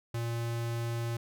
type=tone; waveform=square; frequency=116.9 Hz; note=A#2; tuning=5 cents sharp; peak=-32 dBFS; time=0.14-1.17 s; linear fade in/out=5 ms; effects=none